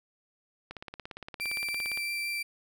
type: click train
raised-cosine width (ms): 0.3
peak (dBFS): -24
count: 23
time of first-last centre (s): 0.71-1.974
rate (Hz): 17.4
type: tone with vibrato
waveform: 35% pulse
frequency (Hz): 2349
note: D7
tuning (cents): 0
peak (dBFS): -29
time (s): 1.4-2.43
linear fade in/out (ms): 10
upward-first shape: triangle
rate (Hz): 5.9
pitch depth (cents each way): 8
effects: none